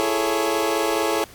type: chord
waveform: 25% pulse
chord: A major seventh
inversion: second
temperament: equal with one note detuned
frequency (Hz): 335 / 415.3 / 440 / 554.4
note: E4 / G#4 / A4 / C#5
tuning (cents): +28 / 0 / 0 / 0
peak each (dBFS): -21 / -22 / -21 / -22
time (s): 0-1.24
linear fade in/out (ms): 0
effects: pink hiss -45 dBFS RMS until 1.34 s + MP3 96 kbps